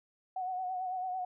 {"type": "tone with vibrato", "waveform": "sine", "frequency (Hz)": 740, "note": "F#5", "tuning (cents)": 0, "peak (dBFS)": -33, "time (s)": [0.36, 1.25], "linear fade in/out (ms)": 5, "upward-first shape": "sine", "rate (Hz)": 9, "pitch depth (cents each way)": 40, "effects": []}